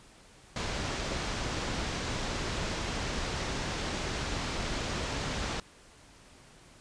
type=low-pass noise; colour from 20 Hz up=pink; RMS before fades=-34 dBFS; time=0.56-5.6 s; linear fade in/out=2 ms; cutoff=6700 Hz; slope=24 dB/octave; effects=pink hiss -56 dBFS RMS until 6.8 s + resampled to 22050 Hz